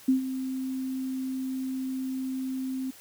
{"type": "tone with ADSR envelope", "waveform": "sine", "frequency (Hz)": 261.6, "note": "C4", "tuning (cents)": 0, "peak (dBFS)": -17, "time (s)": [0.08, 2.91], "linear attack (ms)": 8, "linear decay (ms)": 120, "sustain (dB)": -12, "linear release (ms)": 10, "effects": ["white hiss -51 dBFS RMS until 3 s"]}